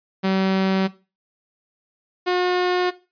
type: tone pair in turn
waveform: sawtooth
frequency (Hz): 191 / 360.6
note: G3 / F#4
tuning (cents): -45 / -45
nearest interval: major seventh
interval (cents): 1100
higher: second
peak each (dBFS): -14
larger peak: neither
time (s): 0.23-0.88 / 2.26-2.91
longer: neither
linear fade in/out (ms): 20
effects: noise-tail reverb RT60 0.3 s tail -17 dB re dry + resampled to 11025 Hz